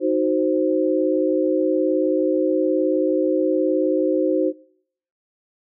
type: chord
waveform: sine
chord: C diminished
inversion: first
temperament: equal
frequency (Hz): 311.1 / 370 / 523.3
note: Eb4 / Gb4 / C5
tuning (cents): 0 / 0 / 0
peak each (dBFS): -21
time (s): 0-4.53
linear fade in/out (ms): 50
effects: noise-tail reverb RT60 0.7 s tail -24 dB re dry